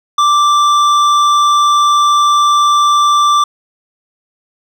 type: tone with hard clipping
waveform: sine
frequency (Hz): 1174.7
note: D6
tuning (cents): 0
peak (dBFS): -9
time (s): 0.18-3.44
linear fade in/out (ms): 5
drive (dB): 10
effects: none